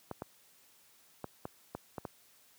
clicks, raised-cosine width 1 ms, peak -24 dBFS, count 7, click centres 0.113 / 0.221 / 1.243 / 1.454 / 1.75 / 1.982 / 2.052 s, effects white hiss -64 dBFS RMS until 2.58 s + high-pass 80 Hz 12 dB/octave

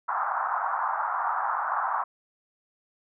pink band-pass noise, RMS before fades -28 dBFS, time 0.08-2.04 s, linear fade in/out 10 ms, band 780 to 1400 Hz, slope 48 dB/octave, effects none

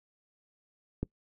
click, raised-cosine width 3 ms, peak -18 dBFS, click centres 1.03 s, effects noise-tail reverb RT60 0.1 s tail -23 dB re dry

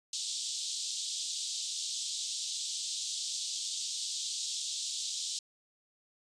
pink band-pass noise, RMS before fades -37 dBFS, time 0.13-5.39 s, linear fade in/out 2 ms, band 3400 to 8400 Hz, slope 48 dB/octave, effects resampled to 22050 Hz

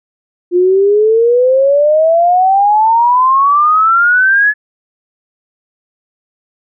sine exponential sweep, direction up, 349.2 to 1721 Hz, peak -6 dBFS, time 0.51-4.54 s, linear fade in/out 50 ms, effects none

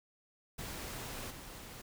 pink noise with level steps, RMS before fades -43 / -49 dBFS, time 0.58-1.82 s, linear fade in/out 10 ms, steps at 1.3 s, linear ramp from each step 10 ms, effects none

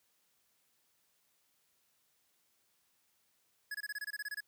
square tone bursts, 1686 Hz, G#6, 26 cents sharp, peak -38 dBFS, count 12, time 3.71-4.406 s, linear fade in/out 5 ms, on 36 ms, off 24 ms, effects white hiss -75 dBFS RMS until 4.47 s + high-pass 60 Hz 12 dB/octave

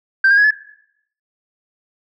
sine tone with pitch steps, 1568 / 1616.7 / 1667 / 1718.8 Hz, G6 / G#6 / G#6 / A6, 0 / -47 / +6 / -41 cents, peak -7 dBFS, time 0.24-0.508 s, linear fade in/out 5 ms, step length 67 ms, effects noise-tail reverb RT60 0.7 s tail -18 dB re dry + tanh soft clip ceiling -6 dBFS

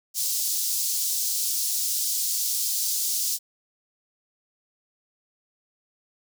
pink high-pass noise, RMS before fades -26 dBFS, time 0.14-3.39 s, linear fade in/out 50 ms, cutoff 4900 Hz, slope 24 dB/octave, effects none

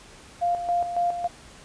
sine tone with tremolo, 698.5 Hz, F5, in tune, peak -20 dBFS, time 0.41-1.28 s, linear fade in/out 20 ms, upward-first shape square, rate 3.6 Hz, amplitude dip 60%, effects pink hiss -48 dBFS RMS until 1.64 s + resampled to 22050 Hz

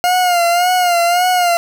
40% pulse tone with vibrato, 708 Hz, F5, 23 cents sharp, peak -10 dBFS, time 0.04-1.57 s, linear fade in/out 0 ms, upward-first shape sine, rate 1.8 Hz, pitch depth 61 cents each way, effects none

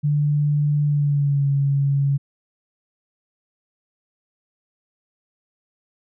sine tone with pitch glide, 147.1 to 139.73 Hz, D3 to C#3, +3 to +14 cents, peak -16 dBFS, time 0.03-2.18 s, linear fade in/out 20 ms, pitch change -89 cents, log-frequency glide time 0.85-1.48 s, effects none

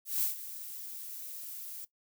violet noise with ADSR envelope, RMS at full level -29 dBFS, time 0.05-1.85 s, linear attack 170 ms, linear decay 130 ms, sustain -14 dB, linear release 6 ms, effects noise-tail reverb RT60 0.1 s tail -18 dB re dry

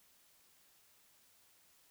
silence, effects white hiss -68 dBFS RMS until 1.9 s

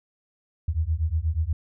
sine beating tone pair, 76.1 / 84.4 Hz, D#2 / E2, -38 / +41 cents, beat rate 8.3 Hz, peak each -25 dBFS, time 0.68-1.53 s, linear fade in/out 5 ms, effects none

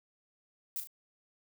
violet noise with echo, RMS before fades -36 dBFS, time 0.76-0.8 s, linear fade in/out 0 ms, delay 36 ms, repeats 2, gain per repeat -7 dB, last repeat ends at 0.872 s, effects none

